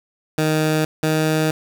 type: tone pair in turn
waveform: 15% pulse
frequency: 155.56 / 156.55 Hz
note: D#3 / D#3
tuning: 0 / +11 cents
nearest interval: unison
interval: 11 cents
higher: second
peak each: -10 dBFS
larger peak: neither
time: 0.38-0.85 / 1.03-1.51 s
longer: second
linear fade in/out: 2 ms
effects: none